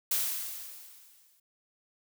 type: noise with exponential decay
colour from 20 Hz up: blue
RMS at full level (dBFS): -27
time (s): 0.11-1.4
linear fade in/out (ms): 5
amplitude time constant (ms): 280
effects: none